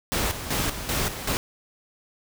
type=noise with tremolo; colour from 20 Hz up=pink; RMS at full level=-25 dBFS; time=0.12-1.37 s; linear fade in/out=0 ms; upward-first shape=square; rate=2.6 Hz; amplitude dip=65%; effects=none